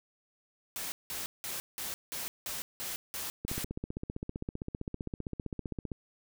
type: noise bursts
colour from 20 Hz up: white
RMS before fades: -38 dBFS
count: 9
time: 0.76-3.64 s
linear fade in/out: 0 ms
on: 160 ms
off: 180 ms
type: click train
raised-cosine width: 3 ms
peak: -23 dBFS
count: 39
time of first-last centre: 3.45-5.918 s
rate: 15.4 Hz
effects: none